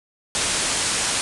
white low-pass noise, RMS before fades -23 dBFS, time 0.35-1.21 s, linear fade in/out 0 ms, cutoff 10000 Hz, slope 96 dB/octave, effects none

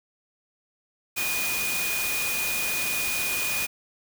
sine tone in noise, 2462 Hz, D#7, 19 cents flat, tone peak -28 dBFS, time 1.16-3.67 s, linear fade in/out 20 ms, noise white, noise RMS -29 dBFS, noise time 1.16-3.67 s, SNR -2 dB, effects none

